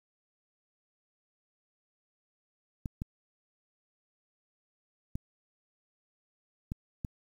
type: clicks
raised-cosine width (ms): 5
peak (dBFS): -22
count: 5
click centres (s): 2.858 / 3.019 / 5.155 / 6.719 / 7.048
effects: 9-bit